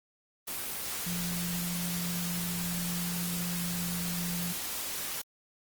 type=tone in noise; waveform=sine; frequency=174.61 Hz; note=F3; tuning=in tune; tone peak=-33 dBFS; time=1.06-4.53 s; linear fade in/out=10 ms; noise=white; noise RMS=-36 dBFS; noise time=0.47-5.22 s; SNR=0 dB; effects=Opus 24 kbps